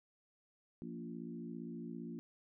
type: harmonic tone with a mistuned harmonic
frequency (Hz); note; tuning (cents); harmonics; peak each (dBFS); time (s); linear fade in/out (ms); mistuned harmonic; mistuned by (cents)
57.6; A#1; -20; 3 / 4 / 5 / 6; -48 / -46 / -50 / -51; 0.82-2.19; 0; 5; -16
effects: none